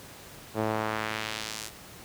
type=tone with band-pass filter sweep; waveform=sawtooth; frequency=109 Hz; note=A2; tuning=16 cents flat; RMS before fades=-32 dBFS; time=0.54-1.71 s; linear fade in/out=50 ms; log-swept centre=520 to 8500 Hz; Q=0.92; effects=pink hiss -47 dBFS RMS until 2.04 s + high-pass 60 Hz 12 dB/octave